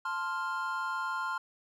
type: chord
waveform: triangle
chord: F major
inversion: first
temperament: equal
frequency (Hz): 880 / 1046.5 / 1396.9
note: A5 / C6 / F6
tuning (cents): 0 / 0 / 0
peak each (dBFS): -38 / -33 / -33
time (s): 0.05-1.38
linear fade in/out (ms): 5
effects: none